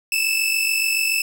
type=tone pair together; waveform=sawtooth; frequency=2608 / 2655 Hz; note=E7 / E7; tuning=-19 / +12 cents; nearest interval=unison; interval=31 cents; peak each=-18 dBFS; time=0.12-1.22 s; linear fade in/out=2 ms; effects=none